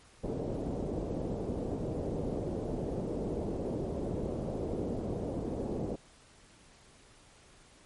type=low-pass noise; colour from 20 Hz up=white; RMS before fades=-35 dBFS; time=0.23-5.96 s; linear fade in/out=10 ms; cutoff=520 Hz; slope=24 dB/octave; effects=pink hiss -59 dBFS RMS until 7.85 s + MP3 48 kbps